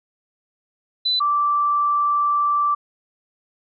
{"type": "tone pair in turn", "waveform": "sine", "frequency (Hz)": [4000, 1168.8], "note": ["B7", "D6"], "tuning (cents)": [21, -9], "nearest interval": "octave + major sixth", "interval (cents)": 2130, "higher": "first", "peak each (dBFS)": [-17, -16], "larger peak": "second", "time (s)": [[1.05, 1.2], [1.2, 2.75]], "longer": "second", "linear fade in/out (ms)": 10, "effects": []}